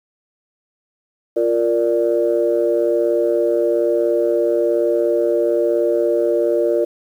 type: chord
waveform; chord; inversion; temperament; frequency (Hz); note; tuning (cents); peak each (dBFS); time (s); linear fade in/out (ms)
sine; Bb major; second; equal; 349.2 / 466.2 / 587.3; F4 / Bb4 / D5; 0 / 0 / 0; -18; 1.36-6.85; 10
effects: tanh soft clip ceiling -5 dBFS + 8-bit